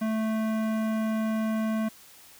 sine tone with hard clipping, 219.8 Hz, A3, 2 cents flat, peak -27 dBFS, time 0.01-1.89 s, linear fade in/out 10 ms, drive 16 dB, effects white hiss -52 dBFS RMS until 2.39 s

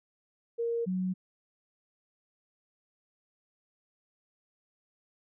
sine tone pair in turn, 466.2 / 185.01 Hz, A#4 / F#3, 0 / 0 cents, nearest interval octave + major third, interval 1600 cents, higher first, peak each -28 dBFS, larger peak neither, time 0.58-0.86 / 0.86-1.14 s, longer neither, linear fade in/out 20 ms, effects none

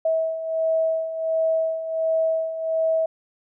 sine beating tone pair, 645 / 646.4 Hz, E5 / E5, -38 / -34 cents, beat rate 1.4 Hz, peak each -27 / -21 dBFS, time 0.05-3.06 s, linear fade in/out 5 ms, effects none

